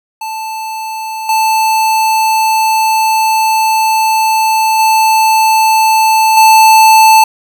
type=tone with level steps; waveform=square; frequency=880 Hz; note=A5; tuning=in tune; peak=-19 / -9 / -7 / -3 dBFS; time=0.21-7.24 s; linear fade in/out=5 ms; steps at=1.29 / 4.79 / 6.37 s; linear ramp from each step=2 ms; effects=none